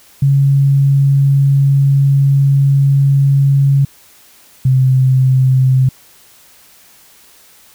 sine tone pair in turn, 138.59 / 130.48 Hz, C#3 / C3, 0 / -4 cents, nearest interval minor second, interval 104 cents, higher first, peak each -7 dBFS, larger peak neither, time 0.22-3.85 / 4.65-5.89 s, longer first, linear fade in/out 5 ms, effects white hiss -45 dBFS RMS until 7.74 s

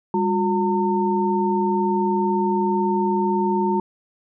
sine tone cluster, 201.3 / 360 / 909 Hz, G3 / F#4 / A#5, +46 / -47 / -44 cents, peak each -22 dBFS, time 0.14-3.8 s, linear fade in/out 2 ms, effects none

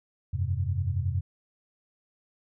sine chord, F suspended second, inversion none, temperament equal, 87.31 / 98 / 130.81 Hz, F2 / G2 / C3, 0 / 0 / 0 cents, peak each -29 / -29 / -32 dBFS, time 0.33-1.21 s, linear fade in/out 10 ms, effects none

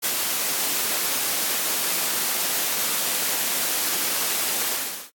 white noise with ADSR envelope, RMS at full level -22 dBFS, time 0.02-5.11 s, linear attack 34 ms, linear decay 52 ms, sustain -2 dB, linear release 430 ms, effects high-pass 200 Hz 12 dB/octave + AAC 64 kbps

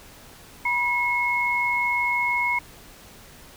sine tone pair together, 970 / 2173 Hz, B5 / C#7, -31 / -35 cents, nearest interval octave + major second, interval 1396 cents, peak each -25 / -22 dBFS, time 0.65-2.59 s, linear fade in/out 5 ms, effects pink hiss -47 dBFS RMS until 3.56 s

